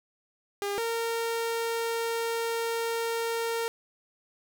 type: tone pair in turn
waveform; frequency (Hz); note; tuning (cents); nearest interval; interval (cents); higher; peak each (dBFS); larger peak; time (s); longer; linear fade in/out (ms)
sawtooth; 403.6 / 460.3; G#4 / A#4; -49 / -22; major second; 227; second; -25 / -24; second; 0.62-0.78 / 0.78-3.68; second; 0
effects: none